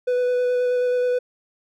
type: tone with vibrato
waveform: triangle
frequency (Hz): 495.8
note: B4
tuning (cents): +7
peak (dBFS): -16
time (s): 0.07-1.19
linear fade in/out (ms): 10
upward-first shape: square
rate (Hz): 9.4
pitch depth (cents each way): 8
effects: none